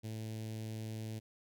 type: tone with notch filter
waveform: sawtooth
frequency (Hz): 110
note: A2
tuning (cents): 0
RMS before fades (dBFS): -42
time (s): 0.03-1.2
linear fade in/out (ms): 20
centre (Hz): 1200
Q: 0.52
effects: none